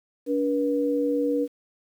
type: tone pair together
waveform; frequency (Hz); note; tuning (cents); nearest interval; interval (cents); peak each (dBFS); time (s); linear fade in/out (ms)
sine; 286.8 / 482.3; D4 / B4; -41 / -41; major sixth; 900; -24; 0.26-1.48; 50
effects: 9-bit